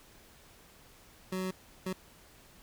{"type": "tone bursts at uneven times", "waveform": "25% pulse", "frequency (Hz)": 186.5, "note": "F#3", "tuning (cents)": 14, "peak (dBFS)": -29, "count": 2, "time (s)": [[1.32, 1.51], [1.86, 1.93]], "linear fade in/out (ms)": 5, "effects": ["pink hiss -58 dBFS RMS until 2.62 s"]}